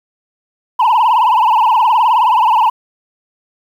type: tone with vibrato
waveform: sine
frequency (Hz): 930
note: A#5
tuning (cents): -4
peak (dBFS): -5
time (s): 0.79-2.7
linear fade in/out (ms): 10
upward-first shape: triangle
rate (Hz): 19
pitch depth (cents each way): 190
effects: tanh soft clip ceiling -7 dBFS + 7-bit

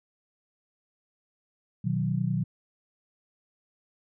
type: chord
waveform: sine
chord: B major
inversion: none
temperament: equal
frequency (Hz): 123.47 / 155.56 / 185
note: B2 / D#3 / F#3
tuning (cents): 0 / 0 / 0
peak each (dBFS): -29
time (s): 1.84-2.44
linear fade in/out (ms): 10
effects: none

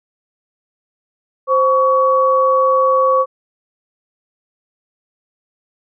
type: tone pair together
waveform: sine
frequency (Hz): 523.3 / 1125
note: C5 / C#6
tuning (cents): 0 / +25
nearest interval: octave + minor second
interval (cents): 1325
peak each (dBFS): -13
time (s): 1.47-3.26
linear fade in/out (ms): 50
effects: none

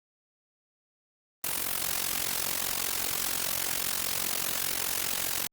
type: noise with amplitude modulation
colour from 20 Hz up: white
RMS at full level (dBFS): -27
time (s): 1.44-5.47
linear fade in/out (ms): 2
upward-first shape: sine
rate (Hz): 45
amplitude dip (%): 80
effects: Opus 32 kbps

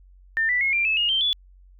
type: tone with pitch steps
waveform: sine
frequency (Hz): 1800 / 1974.3 / 2165 / 2375 / 2605 / 2857 / 3134 / 3437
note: A6 / B6 / C#7 / D7 / E7 / F7 / G7 / A7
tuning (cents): +39 / -1 / -41 / +19 / -21 / +39 / -1 / -41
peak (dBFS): -19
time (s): 0.37-1.33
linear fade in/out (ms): 0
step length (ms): 120
effects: added 46 Hz sine -48 dBFS peak until 1.79 s

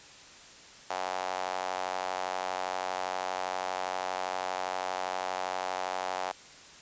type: tone with high-pass filter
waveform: sawtooth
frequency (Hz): 92.5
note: F#2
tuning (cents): 0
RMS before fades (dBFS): -34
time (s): 0.9-6.32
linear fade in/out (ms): 5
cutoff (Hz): 750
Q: 3
effects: white hiss -51 dBFS RMS until 6.81 s + resampled to 16000 Hz

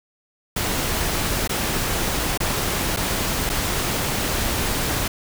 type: noise with dropouts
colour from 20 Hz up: pink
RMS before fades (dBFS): -23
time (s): 0.56-5.08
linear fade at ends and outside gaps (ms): 5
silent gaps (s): 1.476-1.493 / 2.376-2.402 / 2.964-2.97 / 3.494-3.498
effects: none

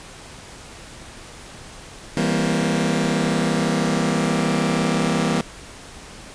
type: chord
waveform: sawtooth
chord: C dominant seventh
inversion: first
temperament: just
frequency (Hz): 163.52 / 196.22 / 235.5 / 261.6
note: E3 / G3 / Bb3 / C4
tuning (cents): -14 / +2 / +18 / 0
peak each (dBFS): -19 / -20 / -19 / -23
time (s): 2.17-5.41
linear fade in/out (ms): 2
effects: pink hiss -40 dBFS RMS until 6.34 s + resampled to 22050 Hz

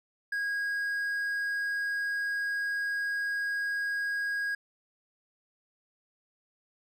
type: tone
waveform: triangle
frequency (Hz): 1641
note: G#6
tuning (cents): -21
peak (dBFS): -27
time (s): 0.32-4.55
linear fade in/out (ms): 5
effects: none

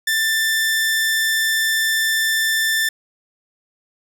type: tone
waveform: sawtooth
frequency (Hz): 1775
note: A6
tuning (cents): +15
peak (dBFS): -13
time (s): 0.07-2.89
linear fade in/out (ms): 5
effects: 8-bit

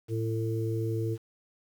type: harmonic tone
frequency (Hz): 112.1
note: A2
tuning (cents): +33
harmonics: 1 / 3 / 4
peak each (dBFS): -29 / -34 / -35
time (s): 0.08-1.18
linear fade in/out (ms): 50
effects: 9-bit

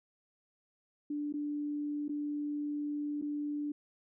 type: tone with dropouts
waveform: sine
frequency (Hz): 293.7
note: D4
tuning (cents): 0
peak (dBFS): -33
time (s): 1.1-3.72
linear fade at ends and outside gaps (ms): 5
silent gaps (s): 1.326-1.338 / 2.082-2.092 / 3.215-3.222
effects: none

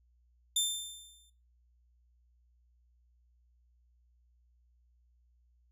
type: tone with exponential decay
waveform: 20% pulse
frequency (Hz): 3574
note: A7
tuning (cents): +26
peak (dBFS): -20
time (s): 0.56-1.3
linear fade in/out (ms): 5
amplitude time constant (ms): 160
effects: noise-tail reverb RT60 0.4 s tail -19 dB re dry + added 60 Hz sine -65 dBFS peak until 5.71 s

